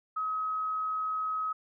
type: tone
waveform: sine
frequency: 1273 Hz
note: D#6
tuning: 39 cents sharp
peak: -29 dBFS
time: 0.16-1.53 s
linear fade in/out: 10 ms
effects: none